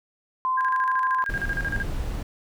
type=tone; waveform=sine; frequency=1033 Hz; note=C6; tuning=22 cents flat; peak=-21 dBFS; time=0.45-1.24 s; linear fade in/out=0 ms
type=tone with tremolo; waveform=sine; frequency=1616 Hz; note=G#6; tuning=48 cents flat; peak=-24 dBFS; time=0.57-1.83 s; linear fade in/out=10 ms; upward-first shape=square; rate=13 Hz; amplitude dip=80%
type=noise; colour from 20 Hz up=brown; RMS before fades=-29 dBFS; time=1.29-2.23 s; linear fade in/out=5 ms
effects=none